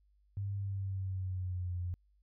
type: tone with pitch glide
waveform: sine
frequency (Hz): 99.7 to 88.82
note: G2 to F2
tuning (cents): +30 to +30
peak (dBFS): -34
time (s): 0.37-1.94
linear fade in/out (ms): 0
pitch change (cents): -200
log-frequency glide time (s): 0.56-1.77
effects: added 50 Hz sine -66 dBFS peak until 2.22 s